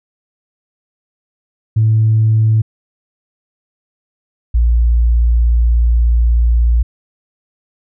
sine tone pair in turn, 110 / 58.27 Hz, A2 / A#1, 0 / 0 cents, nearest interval major seventh, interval 1100 cents, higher first, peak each -7 dBFS, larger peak neither, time 1.76-2.62 / 4.54-6.83 s, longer second, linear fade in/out 10 ms, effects tanh soft clip ceiling -4 dBFS

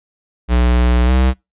square tone with pitch glide, 60.8 to 64.12 Hz, B1 to C2, -26 to -34 cents, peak -11 dBFS, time 0.48-1.34 s, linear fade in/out 50 ms, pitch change +92 cents, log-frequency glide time 1.05-1.11 s, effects noise-tail reverb RT60 0.2 s tail -23 dB re dry + resampled to 8000 Hz

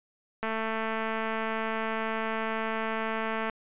click train, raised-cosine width 0.5 ms, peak -17 dBFS, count 682, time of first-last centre 0.43-3.498 s, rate 222 Hz, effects resampled to 8000 Hz

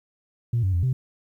sine tone with pitch steps, 118 / 94.5 / 86.8 / 128.9 Hz, A#2 / F#2 / F2 / C3, +22 / +37 / -10 / -26 cents, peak -18 dBFS, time 0.53-0.93 s, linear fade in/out 5 ms, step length 100 ms, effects tanh soft clip ceiling -16 dBFS + 10-bit

